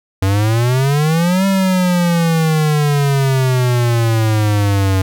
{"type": "exponential two-way sweep", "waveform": "square", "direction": "up then down", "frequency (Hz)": [94.1, 196, 94.1], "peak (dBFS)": -12, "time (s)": [0.22, 5.02], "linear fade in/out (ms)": 5, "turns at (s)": 1.46, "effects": []}